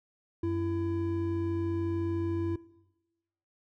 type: tone pair together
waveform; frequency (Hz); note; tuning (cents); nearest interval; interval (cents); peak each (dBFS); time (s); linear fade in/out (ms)
triangle; 93.65 / 334.8; F#2 / E4; +21 / +27; octave + minor seventh; 2206; -31 / -27; 0.43-2.56; 5
effects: noise-tail reverb RT60 1.0 s tail -20 dB re dry